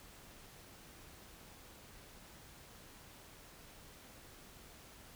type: silence
effects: pink hiss -57 dBFS RMS until 5.15 s